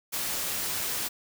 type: noise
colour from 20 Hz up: white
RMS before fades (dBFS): -31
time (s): 0.12-1.09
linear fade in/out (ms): 20
effects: none